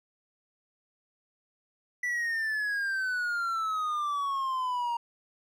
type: exponential sweep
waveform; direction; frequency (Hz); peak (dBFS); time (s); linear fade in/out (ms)
triangle; down; 1975.5 to 934; -26; 2.03-4.97; 5
effects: none